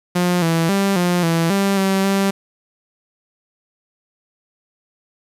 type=tone with pitch steps; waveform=sawtooth; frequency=177.8 / 165 / 197.1 / 176.9 / 165.9 / 197.2 / 192.9 / 196 Hz; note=F3 / E3 / G3 / F3 / E3 / G3 / G3 / G3; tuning=+31 / +2 / +10 / +23 / +11 / +11 / -28 / 0 cents; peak=-11 dBFS; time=0.15-2.31 s; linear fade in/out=10 ms; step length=270 ms; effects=resampled to 32000 Hz + 7-bit